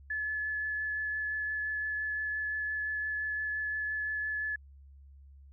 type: tone with vibrato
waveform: sine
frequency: 1719 Hz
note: A6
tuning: 41 cents flat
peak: -31 dBFS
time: 0.1-4.56 s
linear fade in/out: 5 ms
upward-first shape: triangle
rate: 5.8 Hz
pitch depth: 11 cents each way
effects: added 69 Hz sine -51 dBFS peak until 5.52 s